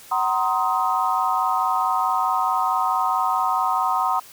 sine chord, C half-diminished seventh, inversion second, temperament just, 753.5 / 941.9 / 1046.5 / 1255.8 Hz, Gb5 / Bb5 / C6 / Eb6, +31 / +18 / 0 / +16 cents, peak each -24 dBFS, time 0.11-4.2 s, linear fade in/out 10 ms, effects white hiss -45 dBFS RMS until 4.32 s

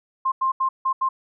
sine tone bursts at uneven times, 1056 Hz, C6, 16 cents sharp, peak -18 dBFS, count 5, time 0.25-0.32 / 0.41-0.52 / 0.6-0.69 / 0.85-0.93 / 1.01-1.09 s, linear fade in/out 10 ms, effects none

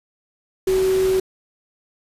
sine tone in noise, 377.8 Hz, F#4, 36 cents sharp, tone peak -15 dBFS, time 0.67-1.2 s, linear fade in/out 5 ms, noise pink, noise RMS -31 dBFS, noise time 0.67-1.2 s, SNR +13 dB, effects resampled to 32000 Hz

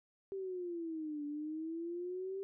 sine exponential two-way sweep, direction down then up, 393.2 to 290 to 393.2 Hz, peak -38 dBFS, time 0.32-2.43 s, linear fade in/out 0 ms, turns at 1.25 s, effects none

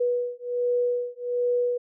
sine beating tone pair, 487.5 / 488.8 Hz, B4 / B4, -23 / -18 cents, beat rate 1.3 Hz, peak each -26 dBFS, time 0-1.78 s, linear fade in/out 10 ms, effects none

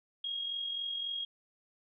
sine tone with amplitude modulation, 3272 Hz, G#7, 26 cents flat, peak -32 dBFS, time 0.24-1.25 s, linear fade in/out 5 ms, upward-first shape sine, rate 43.7 Hz, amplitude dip 45%, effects none

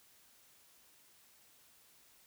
silence, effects white hiss -65 dBFS RMS until 2.26 s

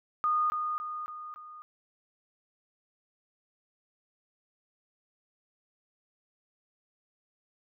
sine tone with echo, 1228 Hz, D#6, 23 cents flat, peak -24 dBFS, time 0.24-0.5 s, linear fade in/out 0 ms, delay 280 ms, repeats 4, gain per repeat -5 dB, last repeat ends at 1.62 s, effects none

